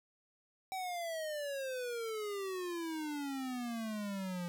square exponential sweep, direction down, 769 to 172.7 Hz, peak -38 dBFS, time 0.72-4.48 s, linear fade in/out 0 ms, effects none

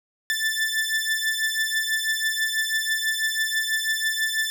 sawtooth beating tone pair, 1760 / 1766.1 Hz, A6 / A6, 0 / +6 cents, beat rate 6.1 Hz, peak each -22 dBFS, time 0.3-4.5 s, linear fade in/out 0 ms, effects none

